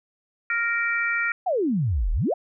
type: harmonic tone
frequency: 466.2 Hz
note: A#4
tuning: in tune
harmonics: 3 / 4 / 5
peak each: -25 / -26 / -27 dBFS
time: 0.5-1.32 s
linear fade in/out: 2 ms
type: exponential two-way sweep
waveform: sine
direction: down then up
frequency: 793 to 34.98 to 793 Hz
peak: -20 dBFS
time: 1.46-2.34 s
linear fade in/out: 10 ms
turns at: 2.12 s
effects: none